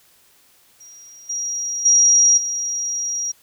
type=tone with level steps; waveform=sine; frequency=5710 Hz; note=F8; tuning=37 cents sharp; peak=-40 / -22 / -10 / -21 dBFS; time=0.8-3.32 s; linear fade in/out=10 ms; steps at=1.29 / 1.85 / 2.37 s; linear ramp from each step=10 ms; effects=white hiss -55 dBFS RMS until 3.42 s